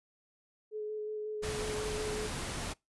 sine tone with vibrato, 426.4 Hz, G#4, 46 cents sharp, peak -35 dBFS, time 0.71-2.3 s, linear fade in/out 50 ms, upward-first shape square, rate 5.5 Hz, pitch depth 10 cents each way
pink noise, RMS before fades -38 dBFS, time 1.42-2.74 s, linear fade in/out 20 ms
effects noise-tail reverb RT60 0.2 s tail -24 dB re dry + resampled to 24000 Hz

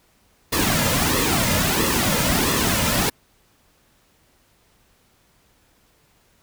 pink noise with flanger, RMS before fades -20 dBFS, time 0.52-3.1 s, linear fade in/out 10 ms, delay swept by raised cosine 1.3 to 2.7 ms, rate 1.5 Hz, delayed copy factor -0.65, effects pink hiss -60 dBFS RMS until 6.42 s

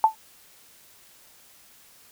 sine tone with exponential decay, 880 Hz, A5, in tune, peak -9 dBFS, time 0.04-0.15 s, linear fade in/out 1 ms, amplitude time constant 22 ms, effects white hiss -54 dBFS RMS until 2.11 s

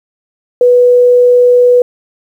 sine tone, 491.7 Hz, B4, 8 cents flat, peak -3 dBFS, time 0.61-1.82 s, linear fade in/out 2 ms, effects 7-bit

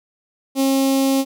sawtooth tone with notch filter, 270 Hz, C#4, 45 cents flat, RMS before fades -17 dBFS, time 0.55-1.25 s, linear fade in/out 50 ms, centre 1600 Hz, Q 0.6, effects none

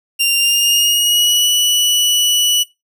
sawtooth tone with pitch glide, 2784 to 2950 Hz, F7 to F#7, -6 to -6 cents, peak -8 dBFS, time 0.19-2.64 s, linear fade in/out 20 ms, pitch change +100 cents, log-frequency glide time 0.38-1.47 s, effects noise-tail reverb RT60 0.2 s tail -18 dB re dry

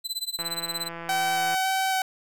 sawtooth tone with tremolo, 4026 Hz, B7, 33 cents sharp, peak -23 dBFS, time 0.04-0.89 s, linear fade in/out 20 ms, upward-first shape sine, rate 17 Hz, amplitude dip 95%
click train, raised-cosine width 0.5 ms, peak -22 dBFS, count 195, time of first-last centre 0.39-1.545 s, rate 168 Hz
sawtooth tone with vibrato, 761 Hz, F#5, 48 cents sharp, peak -19 dBFS, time 1.09-2.02 s, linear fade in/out 2 ms, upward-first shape square, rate 1.8 Hz, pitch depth 8 cents each way
effects none

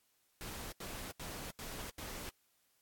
pink noise bursts, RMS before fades -45 dBFS, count 5, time 0.41-2.292 s, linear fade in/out 0 ms, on 310 ms, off 83 ms, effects white hiss -75 dBFS RMS until 2.81 s + AAC 64 kbps

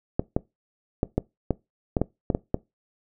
clicks, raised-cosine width 2 ms, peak -8 dBFS, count 10, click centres 0.195 / 0.365 / 1.031 / 1.18 / 1.507 / 1.968 / 2.016 / 2.302 / 2.349 / 2.544 s, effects noise-tail reverb RT60 0.2 s tail -21 dB re dry

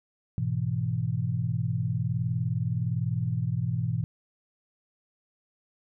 sine chord, E major, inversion first, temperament equal, 103.83 / 123.47 / 164.81 Hz, G#2 / B2 / E3, 0 / 0 / 0 cents, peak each -31 / -28 / -31 dBFS, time 0.38-4.04 s, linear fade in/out 0 ms, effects none

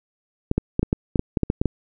clicks, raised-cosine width 3 ms, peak -6 dBFS, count 12, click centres 0.514 / 0.58 / 0.794 / 0.83 / 0.929 / 1.158 / 1.194 / 1.372 / 1.433 / 1.501 / 1.615 / 1.657 s, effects none

